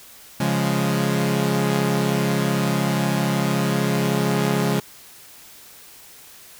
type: chord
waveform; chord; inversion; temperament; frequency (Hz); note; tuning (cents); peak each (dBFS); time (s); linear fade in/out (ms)
sawtooth; Db major; none; equal; 138.59 / 174.61 / 207.7; Db3 / F3 / Ab3; 0 / 0 / 0; -19 / -20 / -19; 0.4-4.8; 5
effects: white hiss -45 dBFS RMS until 6.59 s